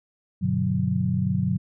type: chord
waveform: sine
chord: G major seventh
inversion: none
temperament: equal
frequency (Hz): 98 / 123.47 / 146.83 / 185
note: G2 / B2 / D3 / F#3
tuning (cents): 0 / 0 / 0 / 0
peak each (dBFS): -28 / -27 / -28 / -24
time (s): 0.41-1.58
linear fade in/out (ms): 20
effects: none